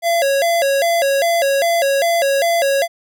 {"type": "tone with vibrato", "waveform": "square", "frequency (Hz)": 612, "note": "D#5", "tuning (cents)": -29, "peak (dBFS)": -14, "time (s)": [0.02, 2.88], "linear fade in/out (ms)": 50, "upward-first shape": "square", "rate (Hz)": 2.5, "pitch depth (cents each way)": 180, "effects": []}